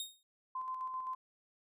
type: tone with exponential decay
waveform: sawtooth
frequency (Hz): 3714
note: A#7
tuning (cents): -7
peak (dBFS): -33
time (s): 0-0.23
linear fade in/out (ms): 1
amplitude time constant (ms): 48
type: tone with tremolo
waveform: sine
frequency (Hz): 1033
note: C6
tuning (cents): -22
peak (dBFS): -36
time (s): 0.55-1.15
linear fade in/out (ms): 5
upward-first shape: square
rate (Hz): 7.7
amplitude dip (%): 35
effects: none